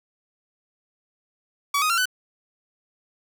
sawtooth tone with pitch steps, 1138 / 1248.2 / 1369 / 1501.6 Hz, C#6 / D#6 / F6 / F#6, +45 / +5 / -35 / +25 cents, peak -16 dBFS, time 1.74-2.056 s, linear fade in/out 5 ms, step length 79 ms, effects none

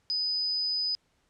sine tone, 4993 Hz, D#8, 5 cents sharp, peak -26 dBFS, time 0.1-0.95 s, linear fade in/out 0 ms, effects pink hiss -71 dBFS RMS until 1.29 s + low-pass 8000 Hz 12 dB/octave

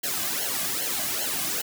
white noise with flanger, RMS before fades -28 dBFS, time 0.03-1.62 s, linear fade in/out 10 ms, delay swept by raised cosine 0.82 to 2.22 ms, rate 2.5 Hz, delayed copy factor -1, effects none

